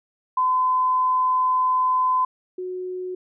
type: tone pair in turn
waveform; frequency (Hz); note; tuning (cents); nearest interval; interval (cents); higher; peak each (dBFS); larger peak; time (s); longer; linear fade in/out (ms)
sine; 1019 / 366.6; C6 / F#4; -46 / -16; octave + tritone; 1770; first; -17 / -27; first; 0.37-2.25 / 2.58-3.15; first; 5
effects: none